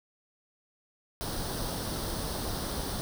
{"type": "noise with comb filter", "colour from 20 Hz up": "pink", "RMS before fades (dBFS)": -34, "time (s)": [1.21, 3.01], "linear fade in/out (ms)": 0, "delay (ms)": 0.21, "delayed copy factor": 0.65, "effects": []}